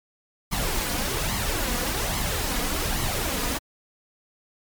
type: noise with flanger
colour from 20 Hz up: pink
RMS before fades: -26 dBFS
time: 0.51-3.59 s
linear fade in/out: 20 ms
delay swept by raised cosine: 0.96 to 4.16 ms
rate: 1.2 Hz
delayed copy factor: +0.55
effects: MP3 96 kbps